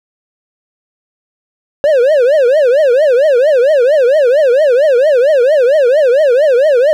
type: tone with vibrato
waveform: triangle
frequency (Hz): 546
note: C#5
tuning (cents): -26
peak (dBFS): -4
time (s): 1.84-6.93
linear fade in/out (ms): 0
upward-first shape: triangle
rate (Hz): 4.4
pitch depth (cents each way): 290
effects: none

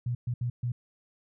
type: tone bursts at uneven times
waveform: sine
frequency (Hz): 121.5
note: B2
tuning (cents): -28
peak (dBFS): -27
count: 4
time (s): 0.06-0.15 / 0.27-0.34 / 0.41-0.5 / 0.63-0.72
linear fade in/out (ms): 5
effects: none

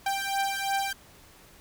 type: beating tone pair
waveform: sawtooth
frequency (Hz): 785 / 787.9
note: G5 / G5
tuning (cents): +2 / +9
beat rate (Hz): 2.9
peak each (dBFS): -26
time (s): 0.06-0.93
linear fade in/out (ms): 5
effects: pink hiss -54 dBFS RMS until 1.6 s

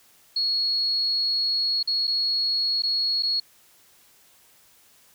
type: tone with dropouts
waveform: sine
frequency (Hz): 4331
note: C#8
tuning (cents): -41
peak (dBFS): -21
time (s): 0.36-3.4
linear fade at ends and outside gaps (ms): 5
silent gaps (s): 1.829-1.874 / 2.071-2.076 / 2.822-2.834 / 3.225-3.231
effects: white hiss -57 dBFS RMS until 5.14 s

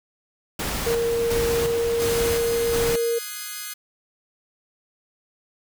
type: noise with tremolo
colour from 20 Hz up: pink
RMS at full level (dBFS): -27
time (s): 0.59-2.96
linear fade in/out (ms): 5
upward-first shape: square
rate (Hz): 1.4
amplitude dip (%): 45
type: tone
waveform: sine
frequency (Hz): 466.2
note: A#4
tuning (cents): 0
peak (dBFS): -20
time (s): 0.86-3.19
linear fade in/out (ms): 10
type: chord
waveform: 5% pulse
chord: Ab dominant seventh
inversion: second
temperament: equal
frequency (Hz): 1244.5 / 1480 / 1661.2 / 2093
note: Eb6 / Gb6 / Ab6 / C7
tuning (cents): 0 / 0 / 0 / 0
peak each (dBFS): -26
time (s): 1.99-3.74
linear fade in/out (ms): 10
effects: none

